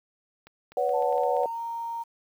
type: clicks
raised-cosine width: 0.3 ms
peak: -33 dBFS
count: 9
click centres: 0.47 / 0.72 / 0.893 / 1.024 / 1.126 / 1.18 / 1.235 / 1.367 / 1.434 s
type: chord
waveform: sine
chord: B suspended second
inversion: none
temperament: equal with one note detuned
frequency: 493.9 / 566.3 / 740 Hz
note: B4 / C#5 / F#5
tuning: 0 / +37 / 0 cents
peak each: -27 dBFS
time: 0.77-1.46 s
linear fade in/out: 2 ms
type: tone with pitch glide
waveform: sine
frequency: 882 to 926.9 Hz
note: A5 to A#5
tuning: +4 to -10 cents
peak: -30 dBFS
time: 0.93-2.04 s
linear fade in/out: 20 ms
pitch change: +86 cents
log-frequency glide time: 1.04-1.6 s
effects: 9-bit